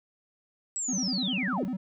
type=linear sweep; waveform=sine; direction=down; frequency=7902 to 167.2 Hz; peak=-29 dBFS; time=0.76-1.65 s; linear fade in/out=0 ms
type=tone with vibrato; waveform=triangle; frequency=220 Hz; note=A3; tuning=in tune; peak=-27 dBFS; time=0.88-1.77 s; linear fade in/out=10 ms; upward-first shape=square; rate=10 Hz; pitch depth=260 cents each way
effects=none